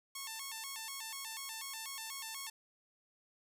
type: tone with vibrato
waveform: 5% pulse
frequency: 987.8 Hz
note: B5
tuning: in tune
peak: -30 dBFS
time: 0.15-2.5 s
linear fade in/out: 5 ms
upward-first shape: square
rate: 4.1 Hz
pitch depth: 180 cents each way
effects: none